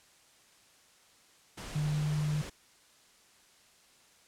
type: tone in noise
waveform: sine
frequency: 150.1 Hz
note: D3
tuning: 38 cents sharp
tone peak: -28 dBFS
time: 1.75-2.42 s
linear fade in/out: 10 ms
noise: pink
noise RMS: -43 dBFS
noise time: 1.57-2.5 s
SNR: +12 dB
effects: white hiss -62 dBFS RMS until 4.27 s + low-pass 9000 Hz 12 dB/octave